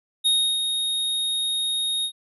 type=tone with ADSR envelope; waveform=square; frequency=3729 Hz; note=A#7; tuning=in tune; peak=-17 dBFS; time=0.24-2.12 s; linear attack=23 ms; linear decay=320 ms; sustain=-6 dB; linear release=76 ms; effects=resampled to 32000 Hz